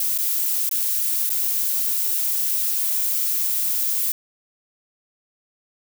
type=noise with dropouts; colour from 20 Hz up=violet; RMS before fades=-22 dBFS; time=0-4.12 s; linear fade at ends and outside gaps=2 ms; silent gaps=0.178-0.185 / 0.692-0.712 / 1.294-1.301 s; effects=none